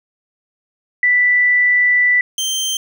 sine / 25% pulse tone pair in turn, 1975.5 / 3136 Hz, B6 / G7, 0 / 0 cents, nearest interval minor sixth, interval 800 cents, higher second, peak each -10 / -14 dBFS, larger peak first, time 1.03-2.21 / 2.38-2.77 s, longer first, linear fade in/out 2 ms, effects none

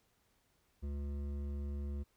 sine tone with hard clipping, 71.1 Hz, C#2, 45 cents sharp, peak -39 dBFS, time 0.82-2.04 s, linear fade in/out 20 ms, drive 11 dB, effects pink hiss -75 dBFS RMS until 2.16 s

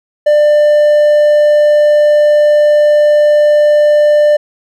triangle tone, 595 Hz, D5, 22 cents sharp, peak -3 dBFS, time 0.26-4.37 s, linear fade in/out 10 ms, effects none

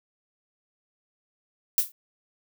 violet noise with exponential decay, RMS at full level -17 dBFS, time 1.78-1.92 s, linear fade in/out 1 ms, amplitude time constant 30 ms, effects none

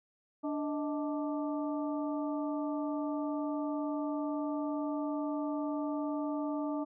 harmonic tone with a mistuned harmonic, 293.7 Hz, D4, in tune, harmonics 1 / 2 / 3 / 4, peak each -33 / -39 / -43 / -45 dBFS, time 0.43-6.85 s, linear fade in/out 20 ms, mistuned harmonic 2, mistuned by +110 cents, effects none

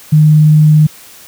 sine tone, 153 Hz, D#3, 29 cents flat, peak -3 dBFS, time 0.12-0.87 s, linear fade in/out 10 ms, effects white hiss -37 dBFS RMS until 1.27 s

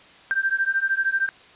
sine beating tone pair, 1568 / 1581 Hz, G6 / G6, 0 / +14 cents, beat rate 13 Hz, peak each -23 dBFS, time 0.31-1.29 s, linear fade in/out 0 ms, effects white hiss -49 dBFS RMS until 1.55 s + resampled to 8000 Hz

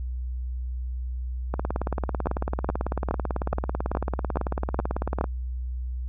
two click trains, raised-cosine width 1 ms, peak -13 / -10 dBFS, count 68 / 8, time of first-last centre 1.54-5.242 / 2.27-5.211 s, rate 18.1 / 2.38 Hz, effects added 62 Hz sine -28 dBFS peak until 6.08 s

